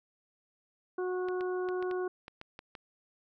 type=harmonic tone; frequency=365.8 Hz; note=F#4; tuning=20 cents flat; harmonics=1 / 2 / 3 / 4; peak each=-31 / -43 / -44 / -45 dBFS; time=0.98-2.08 s; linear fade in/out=5 ms
type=clicks; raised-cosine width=0.3 ms; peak=-28 dBFS; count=9; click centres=1.286 / 1.409 / 1.688 / 1.826 / 1.912 / 2.281 / 2.414 / 2.591 / 2.752 s
effects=none